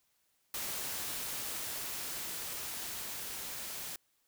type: noise with level ramp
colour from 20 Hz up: white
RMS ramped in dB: -38 to -42 dBFS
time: 0.54-3.96 s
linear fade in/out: 2 ms
effects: white hiss -75 dBFS RMS until 4.27 s